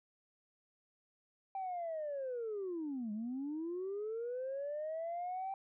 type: linear two-way sweep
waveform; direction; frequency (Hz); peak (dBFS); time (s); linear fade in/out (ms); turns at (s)
sine; down then up; 784 to 204.9 to 784; -36; 1.55-5.54; 2; 3.12
effects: tanh soft clip ceiling -34 dBFS